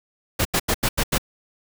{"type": "noise bursts", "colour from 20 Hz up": "pink", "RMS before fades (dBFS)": -20, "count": 6, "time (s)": [0.39, 1.182], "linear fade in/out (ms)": 10, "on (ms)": 62, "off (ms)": 84, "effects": []}